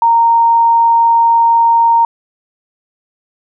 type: tone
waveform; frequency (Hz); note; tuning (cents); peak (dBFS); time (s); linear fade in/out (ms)
sine; 926; A#5; -12; -6; 0.02-2.05; 2
effects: none